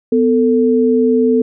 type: tone pair together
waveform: sine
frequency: 249.8 / 445.1 Hz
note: B3 / A4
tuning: +20 / +20 cents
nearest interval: minor seventh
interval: 1000 cents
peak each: -12 dBFS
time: 0.12-1.42 s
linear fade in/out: 5 ms
effects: none